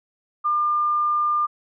sine tone, 1200 Hz, D6, 37 cents sharp, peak -18 dBFS, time 0.44-1.47 s, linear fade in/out 20 ms, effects none

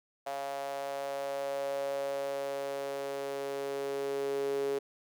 sawtooth tone with high-pass filter sweep, 138.9 Hz, C#3, 4 cents sharp, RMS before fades -35 dBFS, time 0.26-4.79 s, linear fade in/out 10 ms, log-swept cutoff 650 to 410 Hz, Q 7.2, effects none

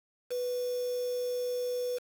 sine tone with quantisation, 493.9 Hz, B4, in tune, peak -30 dBFS, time 0.3-1.99 s, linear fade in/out 20 ms, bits 7, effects none

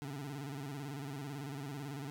25% pulse tone with vibrato, 140.4 Hz, C#3, 22 cents sharp, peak -37 dBFS, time 0.02-2.1 s, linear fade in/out 0 ms, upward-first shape square, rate 18 Hz, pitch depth 85 cents each way, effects none

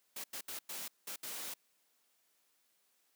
white noise bursts at uneven times, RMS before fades -43 dBFS, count 6, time 0.16-0.24 / 0.33-0.41 / 0.48-0.59 / 0.69-0.88 / 1.07-1.16 / 1.23-1.54 s, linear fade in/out 5 ms, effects white hiss -75 dBFS RMS until 3.15 s + high-pass 200 Hz 12 dB/octave

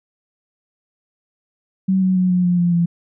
sine tone with pitch steps, 189.8 / 186.54 / 183.33 / 180.19 / 177.09 / 174.05 / 171.06 Hz, F#3 / F#3 / F#3 / F#3 / F3 / F3 / F3, +44 / +14 / -16 / -46 / +24 / -6 / -36 cents, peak -13 dBFS, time 1.88-2.86 s, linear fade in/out 10 ms, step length 140 ms, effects none

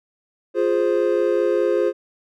triangle chord, F minor, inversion none, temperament equal with one note detuned, 350.4 / 415.3 / 523.3 Hz, F4 / Ab4 / C5, +6 / 0 / 0 cents, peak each -19 dBFS, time 0.54-1.93 s, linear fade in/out 50 ms, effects none

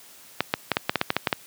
clicks, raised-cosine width 0.3 ms, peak -4 dBFS, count 11, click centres 0.406 / 0.539 / 0.717 / 0.769 / 0.895 / 0.957 / 1.014 / 1.104 / 1.166 / 1.272 / 1.328 s, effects white hiss -49 dBFS RMS until 1.46 s + high-pass 100 Hz 12 dB/octave

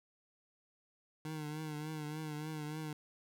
25% pulse tone with vibrato, 153.2 Hz, D#3, 27 cents flat, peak -36 dBFS, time 1.25-2.93 s, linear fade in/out 2 ms, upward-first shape triangle, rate 3.4 Hz, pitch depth 57 cents each way, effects none

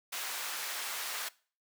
pink high-pass noise, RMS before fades -38 dBFS, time 0.12-1.29 s, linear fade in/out 10 ms, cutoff 1100 Hz, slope 12 dB/octave, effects noise-tail reverb RT60 0.4 s tail -21 dB re dry

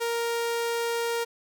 sawtooth tone, 466.9 Hz, A#4, 3 cents sharp, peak -22 dBFS, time 0-1.25 s, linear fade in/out 20 ms, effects none

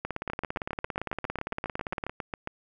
two click trains, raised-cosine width 0.5 ms, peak -17 / -16 dBFS, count 17 / 37, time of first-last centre 0.3-2.474 / 0.05-2.095 s, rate 7.36 / 17.6 Hz, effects none

